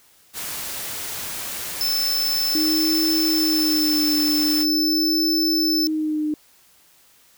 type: noise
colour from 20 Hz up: white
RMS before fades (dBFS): -30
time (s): 0.33-4.66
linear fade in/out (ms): 50
type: tone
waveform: square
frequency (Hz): 5274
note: E8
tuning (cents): 0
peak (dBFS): -20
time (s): 1.81-5.87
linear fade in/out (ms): 0
type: tone with vibrato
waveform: sine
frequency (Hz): 311.1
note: D#4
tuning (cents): 0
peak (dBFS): -20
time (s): 2.55-6.34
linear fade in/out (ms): 2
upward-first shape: sine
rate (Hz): 0.44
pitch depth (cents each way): 55
effects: white hiss -55 dBFS RMS until 7.37 s